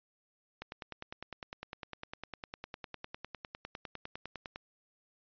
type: click train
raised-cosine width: 0.3 ms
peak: -25 dBFS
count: 40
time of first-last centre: 0.62-4.559 s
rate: 9.9 Hz
effects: resampled to 11025 Hz